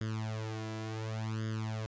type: tone with flanger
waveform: sawtooth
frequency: 110 Hz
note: A2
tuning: in tune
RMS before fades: -37 dBFS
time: 0.01-1.86 s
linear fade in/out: 0 ms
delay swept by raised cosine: 0.6 to 3 ms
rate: 0.69 Hz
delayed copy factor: +0.95
effects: resampled to 16000 Hz